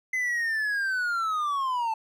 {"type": "linear sweep", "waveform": "triangle", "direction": "down", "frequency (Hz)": [2047, 873], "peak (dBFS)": -23, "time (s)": [0.13, 1.94], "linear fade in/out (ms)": 5, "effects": []}